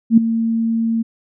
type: tone with ADSR envelope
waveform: sine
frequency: 227.3 Hz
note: A#3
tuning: 43 cents flat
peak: -3 dBFS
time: 0.1-1.03 s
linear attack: 75 ms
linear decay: 6 ms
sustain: -12 dB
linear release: 17 ms
effects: none